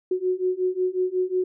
sine beating tone pair, 365 / 370.5 Hz, F#4 / F#4, -24 / +2 cents, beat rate 5.5 Hz, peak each -25 / -24 dBFS, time 0.11-1.44 s, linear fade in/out 5 ms, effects none

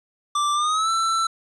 square tone with pitch glide, 1174.7 to 1333.9 Hz, D6 to E6, 0 to +20 cents, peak -20 dBFS, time 0.35-1.27 s, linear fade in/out 5 ms, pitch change +220 cents, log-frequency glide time 0.54-0.9 s, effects resampled to 22050 Hz + 9-bit

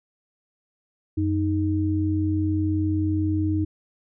sine tone pair together, 92.58 / 311.4 Hz, F#2 / D#4, +2 / +2 cents, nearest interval octave + major sixth, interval 2100 cents, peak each -23 dBFS, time 1.17-3.65 s, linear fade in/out 10 ms, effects none

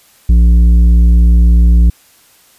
sine tone with tanh clipping, 58.27 Hz, A#1, in tune, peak -5 dBFS, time 0.29-1.9 s, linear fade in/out 5 ms, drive 8 dB, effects white hiss -47 dBFS RMS until 2.58 s + resampled to 32000 Hz

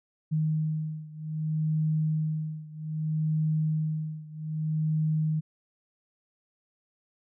sine beating tone pair, 155.56 / 156.19 Hz, D#3 / D#3, 0 / +7 cents, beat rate 0.63 Hz, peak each -28 / -30 dBFS, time 0.31-5.41 s, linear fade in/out 20 ms, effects none

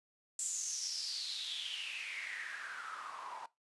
white noise with band-pass filter sweep, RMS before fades -42 dBFS, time 0.39-3.46 s, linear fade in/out 2 ms, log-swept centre 7700 to 890 Hz, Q 7.3, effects noise-tail reverb RT60 0.2 s tail -19 dB re dry + resampled to 24000 Hz

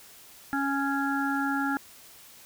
harmonic tone, 277.2 Hz, C#4, in tune, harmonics 1 / 3 / 5 / 6, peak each -28 / -32 / -31 / -34 dBFS, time 0.53-1.77 s, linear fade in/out 0 ms, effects white hiss -51 dBFS RMS until 2.45 s

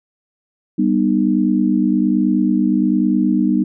sine chord, G augmented, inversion none, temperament just, 196 / 245 / 306.2 Hz, G3 / B3 / D#4, 0 / -14 / -28 cents, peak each -17 dBFS, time 0.78-3.64 s, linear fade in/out 10 ms, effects none

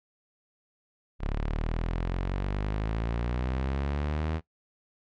sawtooth exponential sweep, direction up, 34.65 to 81 Hz, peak -24 dBFS, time 1.19-4.41 s, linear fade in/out 50 ms, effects noise-tail reverb RT60 0.1 s tail -18 dB re dry + low-pass 3000 Hz 12 dB/octave

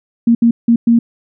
sine tone bursts at uneven times, 233.1 Hz, A#3, in tune, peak -6 dBFS, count 4, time 0.27-0.35 / 0.42-0.51 / 0.68-0.76 / 0.87-0.99 s, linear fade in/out 5 ms, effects none

